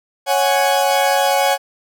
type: chord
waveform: 40% pulse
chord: C# suspended fourth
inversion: none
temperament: equal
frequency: 554.4 / 740 / 830.6 Hz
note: C#5 / F#5 / G#5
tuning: 0 / 0 / 0 cents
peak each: -17 dBFS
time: 0.26-1.58 s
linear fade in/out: 50 ms
effects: none